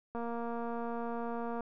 click train, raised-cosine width 1 ms, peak -26 dBFS, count 342, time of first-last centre 0.15-1.607 s, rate 234 Hz, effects none

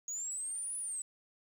sine linear two-way sweep, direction up then down, 6645 to 9956 to 7870 Hz, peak -34 dBFS, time 0.08-1.02 s, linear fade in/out 2 ms, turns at 0.77 s, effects tanh soft clip ceiling -35 dBFS + 10-bit

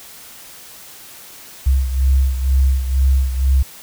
sine beating tone pair, 66 / 68.1 Hz, C2 / C#2, +16 / -30 cents, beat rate 2.1 Hz, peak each -13 / -19 dBFS, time 1.66-3.63 s, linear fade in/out 10 ms, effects white hiss -39 dBFS RMS until 3.82 s

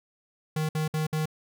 square tone bursts, 155.56 Hz, D#3, in tune, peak -26 dBFS, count 4, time 0.56-1.257 s, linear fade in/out 5 ms, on 130 ms, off 59 ms, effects none

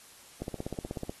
click train, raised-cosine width 2 ms, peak -21 dBFS, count 12, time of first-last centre 0.42-1.095 s, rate 16.3 Hz, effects white hiss -54 dBFS RMS until 1.2 s + AAC 32 kbps

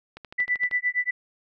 click train, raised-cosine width 0.3 ms, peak -24 dBFS, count 8, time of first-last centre 0.17-0.713 s, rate 12.9 Hz
sine tone with tremolo, 1981 Hz, B6, 5 cents sharp, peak -19 dBFS, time 0.38-1.11 s, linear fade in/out 10 ms, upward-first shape sine, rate 8.6 Hz, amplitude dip 100%
effects none

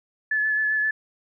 sine tone with vibrato, 1725 Hz, A6, 35 cents flat, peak -20 dBFS, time 0.31-0.91 s, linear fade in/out 5 ms, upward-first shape sine, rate 7.6 Hz, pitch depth 17 cents each way, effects none

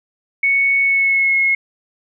sine tone with pitch glide, 2217 to 2169 Hz, C#7 to C#7, 0 to -38 cents, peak -12 dBFS, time 0.43-1.55 s, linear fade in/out 5 ms, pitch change -38 cents, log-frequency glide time 0.81-1.36 s, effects none

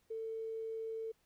triangle tone with tanh clipping, 446.9 Hz, A4, 27 cents sharp, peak -38 dBFS, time 0.1-1.12 s, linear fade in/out 10 ms, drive 3 dB, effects pink hiss -75 dBFS RMS until 1.25 s

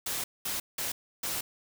white noise bursts at uneven times, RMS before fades -33 dBFS, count 4, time 0.06-0.24 / 0.45-0.6 / 0.78-0.92 / 1.23-1.41 s, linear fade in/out 5 ms, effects none

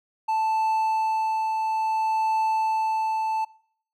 triangle tone with tremolo, 880 Hz, A5, in tune, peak -18 dBFS, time 0.28-3.45 s, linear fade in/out 10 ms, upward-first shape triangle, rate 0.59 Hz, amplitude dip 30%, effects noise-tail reverb RT60 0.6 s tail -23 dB re dry

